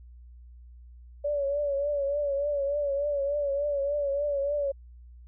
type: tone with vibrato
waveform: sine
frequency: 570 Hz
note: C#5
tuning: 48 cents sharp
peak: -25 dBFS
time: 1.24-4.72 s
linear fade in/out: 10 ms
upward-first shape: triangle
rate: 3.4 Hz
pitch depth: 67 cents each way
effects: added 60 Hz sine -46 dBFS peak until 5.27 s